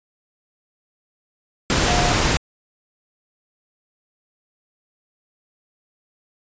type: tone in noise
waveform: sine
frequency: 713 Hz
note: F5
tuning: 36 cents sharp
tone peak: -22 dBFS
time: 1.88-2.12 s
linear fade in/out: 0 ms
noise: pink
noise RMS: -18 dBFS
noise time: 1.7-2.37 s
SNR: -7 dB
effects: resampled to 16000 Hz

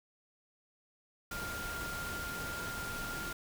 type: tone in noise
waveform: sine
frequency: 1400 Hz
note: F6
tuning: 4 cents sharp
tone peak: -40 dBFS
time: 1.31-3.33 s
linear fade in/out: 5 ms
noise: pink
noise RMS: -42 dBFS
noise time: 1.31-3.33 s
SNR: -1 dB
effects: none

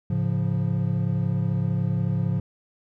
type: chord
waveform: triangle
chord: A augmented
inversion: none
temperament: equal with one note detuned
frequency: 107.67 / 138.59 / 174.61 Hz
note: A2 / C#3 / E#3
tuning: -37 / 0 / 0 cents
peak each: -24 dBFS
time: 0.1-2.4 s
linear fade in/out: 5 ms
effects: none

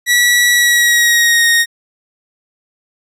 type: tone with pitch glide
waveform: sawtooth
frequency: 1940 to 1863.1 Hz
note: B6 to A#6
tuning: -31 to -1 cents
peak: -5 dBFS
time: 0.06-1.66 s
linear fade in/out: 50 ms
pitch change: -70 cents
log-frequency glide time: 0.52-1.46 s
effects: resampled to 32000 Hz

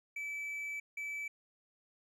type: tone pair in turn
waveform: triangle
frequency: 2307 / 2307 Hz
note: D7 / D7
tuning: -31 / -31 cents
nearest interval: unison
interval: 0 cents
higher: neither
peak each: -36 / -36 dBFS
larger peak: neither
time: 0.16-0.8 / 0.97-1.28 s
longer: first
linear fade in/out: 5 ms
effects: none

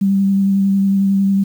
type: tone with vibrato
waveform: sine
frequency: 196 Hz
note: G3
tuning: in tune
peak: -11 dBFS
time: 0.01-1.44 s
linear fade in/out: 10 ms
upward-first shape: sine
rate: 11 Hz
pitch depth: 14 cents each way
effects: 7-bit

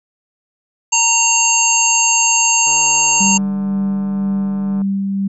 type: harmonic tone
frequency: 922 Hz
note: A#5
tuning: 19 cents flat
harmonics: 1 / 3 / 5 / 7 / 8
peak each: -18 / -17 / -26 / -15 / -16 dBFS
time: 0.92-3.38 s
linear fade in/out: 10 ms
type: click train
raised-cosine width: 1 ms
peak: -22 dBFS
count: 321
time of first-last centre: 2.67-4.818 s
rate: 149 Hz
type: tone with tremolo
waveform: sine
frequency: 196.3 Hz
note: G3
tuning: 3 cents sharp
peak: -14 dBFS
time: 3.2-5.28 s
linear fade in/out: 10 ms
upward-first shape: sine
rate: 2 Hz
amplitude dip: 25%
effects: none

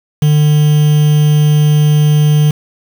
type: tone with quantisation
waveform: triangle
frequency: 150 Hz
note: D3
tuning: 37 cents sharp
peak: -4 dBFS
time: 0.22-2.51 s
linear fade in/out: 5 ms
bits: 4
effects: none

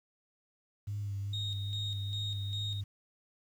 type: tone with vibrato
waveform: sine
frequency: 101.1 Hz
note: G#2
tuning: 46 cents flat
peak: -33 dBFS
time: 0.87-2.84 s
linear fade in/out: 10 ms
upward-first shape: sine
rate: 2.4 Hz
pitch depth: 36 cents each way
type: tone with tremolo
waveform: sine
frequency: 3729 Hz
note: A#7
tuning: in tune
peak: -34 dBFS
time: 1.33-2.81 s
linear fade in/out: 5 ms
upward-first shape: square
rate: 2.5 Hz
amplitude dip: 55%
effects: tanh soft clip ceiling -29 dBFS + 10-bit

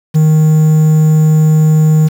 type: tone with quantisation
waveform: triangle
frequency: 155.56 Hz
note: D#3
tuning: in tune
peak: -3 dBFS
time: 0.14-2.09 s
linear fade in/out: 20 ms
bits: 5
effects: none

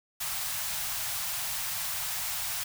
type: band-stop noise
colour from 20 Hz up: white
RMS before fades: -33 dBFS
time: 0.2-2.64 s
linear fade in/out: 10 ms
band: 170 to 630 Hz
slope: 48 dB/octave
effects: none

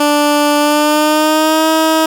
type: tone with pitch glide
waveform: 15% pulse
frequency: 293.7 to 318.4 Hz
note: D4 to D#4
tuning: 0 to +40 cents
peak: -3 dBFS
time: 0-2.06 s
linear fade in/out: 5 ms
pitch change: +140 cents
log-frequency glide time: 0.58-1.69 s
effects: none

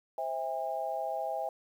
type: tone cluster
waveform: sine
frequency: 524 / 654 / 808 Hz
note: C5 / E5 / G#5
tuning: +2 / -14 / -48 cents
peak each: -39 / -35 / -35 dBFS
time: 0.18-1.49 s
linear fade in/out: 2 ms
effects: 10-bit

